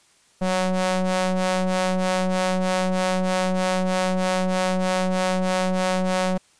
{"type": "ring-modulated tone", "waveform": "sawtooth", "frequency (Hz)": 184.7, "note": "F#3", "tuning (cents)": -3, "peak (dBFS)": -13, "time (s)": [0.41, 6.38], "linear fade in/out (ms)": 10, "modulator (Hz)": 371, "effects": ["white hiss -58 dBFS RMS until 6.59 s", "resampled to 22050 Hz"]}